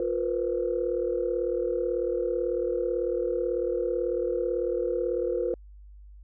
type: tone cluster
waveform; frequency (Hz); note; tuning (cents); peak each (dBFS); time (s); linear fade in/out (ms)
sine; 354.1 / 470.9 / 509; F4 / A#4 / C5; +24 / +18 / -48; -29; 0-5.54; 2
effects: tanh soft clip ceiling -15 dBFS + added 50 Hz sine -45 dBFS peak until 6.23 s